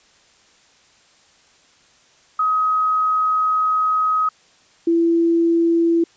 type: tone pair in turn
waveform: sine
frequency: 1265 / 335.1 Hz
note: D#6 / E4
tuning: +28 / +29 cents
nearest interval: octave + major seventh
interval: 2299 cents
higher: first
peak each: -15 / -13 dBFS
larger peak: second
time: 2.39-4.29 / 4.87-6.04 s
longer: first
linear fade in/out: 5 ms
effects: white hiss -54 dBFS RMS until 6.16 s + resampled to 16000 Hz